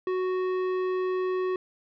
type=tone with tanh clipping; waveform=sine; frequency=370 Hz; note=F#4; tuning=in tune; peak=-27 dBFS; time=0.07-1.56 s; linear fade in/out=2 ms; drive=13 dB; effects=none